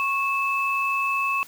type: tone pair together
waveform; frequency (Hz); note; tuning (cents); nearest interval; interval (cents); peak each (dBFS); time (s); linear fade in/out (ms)
sine; 1100 / 2616; C#6 / E7; -14 / -14; octave + minor third; 1500; -24; 0-1.43; 0
effects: white hiss -47 dBFS RMS until 1.47 s